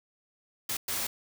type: noise bursts at uneven times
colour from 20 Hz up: white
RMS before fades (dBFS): -32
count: 2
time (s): 0.69-0.77 / 0.88-1.07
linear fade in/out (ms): 5
effects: none